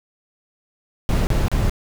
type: noise bursts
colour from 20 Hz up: brown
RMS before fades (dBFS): -18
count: 3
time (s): 1.09-1.696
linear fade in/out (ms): 0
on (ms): 180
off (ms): 33
effects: none